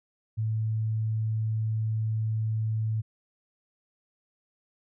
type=tone; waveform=sine; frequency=110 Hz; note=A2; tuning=in tune; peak=-25 dBFS; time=0.37-3.02 s; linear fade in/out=20 ms; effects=none